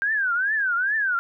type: tone with vibrato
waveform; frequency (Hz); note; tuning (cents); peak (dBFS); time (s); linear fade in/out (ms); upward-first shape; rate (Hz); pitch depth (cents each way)
sine; 1568; G6; 0; -20; 0.02-1.19; 0; triangle; 2.4; 240
effects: none